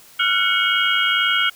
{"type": "tone cluster", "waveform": "sine", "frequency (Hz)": [1371, 1473, 2220, 2882, 3231], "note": ["F6", "F#6", "C#7", "F#7", "G#7"], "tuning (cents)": [-32, -8, 2, -46, -48], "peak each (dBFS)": -22, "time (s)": [0.19, 1.5], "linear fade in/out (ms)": 10, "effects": ["white hiss -47 dBFS RMS until 1.55 s"]}